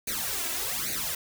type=noise with flanger; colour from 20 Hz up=white; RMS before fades=-31 dBFS; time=0.07-1.15 s; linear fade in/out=5 ms; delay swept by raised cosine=0.46 to 3.06 ms; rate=1.2 Hz; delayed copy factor=+1; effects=none